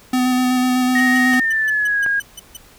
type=tone with vibrato; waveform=square; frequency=252.6 Hz; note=B3; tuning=39 cents sharp; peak=-15 dBFS; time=0.13-1.4 s; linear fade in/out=5 ms; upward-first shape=square; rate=8 Hz; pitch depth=11 cents each way
type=tone with pitch glide; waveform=sine; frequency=1865 to 1633 Hz; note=A#6 to G#6; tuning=0 to -30 cents; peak=-15 dBFS; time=0.95-2.2 s; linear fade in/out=5 ms; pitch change=-230 cents; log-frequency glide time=1.28-2.04 s
type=tone bursts; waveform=15% pulse; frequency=3000 Hz; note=F#7; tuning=23 cents sharp; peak=-23 dBFS; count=10; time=0.98-2.57 s; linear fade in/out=5 ms; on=24 ms; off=150 ms
type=clicks; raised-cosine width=0.5 ms; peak=-15 dBFS; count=2; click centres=1.336 / 2.063 s
effects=pink hiss -47 dBFS RMS until 2.78 s